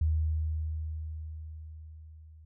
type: tone with level ramp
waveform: sine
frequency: 78.4 Hz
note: D#2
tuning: 14 cents sharp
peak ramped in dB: -23 to -50 dBFS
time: 0.01-2.45 s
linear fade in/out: 5 ms
effects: none